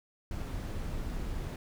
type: noise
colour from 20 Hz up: brown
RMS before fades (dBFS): -36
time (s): 0.31-1.56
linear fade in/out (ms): 2
effects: none